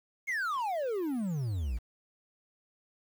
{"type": "exponential sweep", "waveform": "triangle", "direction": "down", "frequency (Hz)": [2217, 52.9], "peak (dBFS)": -28, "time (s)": [0.27, 1.79], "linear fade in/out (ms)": 20, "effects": ["9-bit"]}